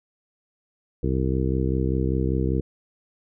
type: harmonic tone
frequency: 65.1 Hz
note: C2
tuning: 8 cents flat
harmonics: 1 / 2 / 3 / 4 / 5 / 6 / 7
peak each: -25 / -26 / -29 / -32 / -29 / -31 / -32 dBFS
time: 1.03-2.61 s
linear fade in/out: 5 ms
effects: none